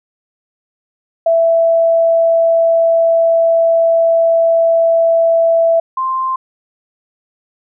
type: tone pair in turn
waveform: sine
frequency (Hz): 663 / 1047.3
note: E5 / C6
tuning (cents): +10 / +1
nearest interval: minor sixth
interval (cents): 791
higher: second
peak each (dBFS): -8 / -14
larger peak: first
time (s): 1.26-5.8 / 5.97-6.36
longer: first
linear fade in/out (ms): 5
effects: none